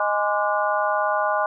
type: harmonic tone with a mistuned harmonic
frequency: 207.1 Hz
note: G#3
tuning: 5 cents flat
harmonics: 3 / 4 / 5 / 6 / 7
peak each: -24 / -25 / -26 / -27 / -27 dBFS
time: 0-1.46 s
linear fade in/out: 2 ms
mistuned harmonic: 6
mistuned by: -100 cents
effects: none